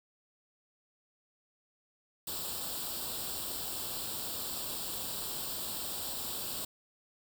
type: noise with comb filter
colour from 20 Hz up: white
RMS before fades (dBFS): -38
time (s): 2.27-6.65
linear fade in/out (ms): 5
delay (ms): 0.24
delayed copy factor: +0.75
effects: none